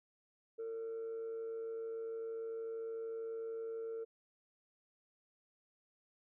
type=tone with amplitude modulation; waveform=sine; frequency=453.4 Hz; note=A#4; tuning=48 cents flat; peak=-36 dBFS; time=0.58-4.05 s; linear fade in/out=20 ms; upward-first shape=sine; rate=111 Hz; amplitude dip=40%; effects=tanh soft clip ceiling -37 dBFS